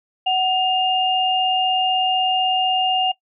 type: tone pair together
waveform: sine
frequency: 746 / 2818 Hz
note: F#5 / F7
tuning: +14 / +15 cents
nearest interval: octave + major seventh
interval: 2301 cents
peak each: -18 / -19 dBFS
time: 0.26-3.12 s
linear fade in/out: 10 ms
effects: noise-tail reverb RT60 0.1 s tail -20 dB re dry